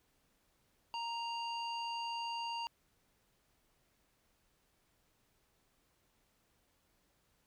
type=tone with low-pass filter; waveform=square; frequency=932.3 Hz; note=A#5; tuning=in tune; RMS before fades=-40 dBFS; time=0.94-2.67 s; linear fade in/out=0 ms; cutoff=4000 Hz; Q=2.8; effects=pink hiss -75 dBFS RMS until 7.46 s